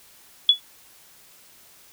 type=tone with exponential decay; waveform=sine; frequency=3400 Hz; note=G#7; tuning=40 cents sharp; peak=-7 dBFS; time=0.49-0.6 s; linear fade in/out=2 ms; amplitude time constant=22 ms; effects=white hiss -52 dBFS RMS until 1.92 s